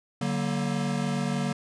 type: tone cluster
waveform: square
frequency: 145.5 / 188.5 / 235.3 Hz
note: D3 / F#3 / A#3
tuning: -16 / +32 / +16 cents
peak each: -31 dBFS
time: 0.21-1.53 s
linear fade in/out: 5 ms
effects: resampled to 22050 Hz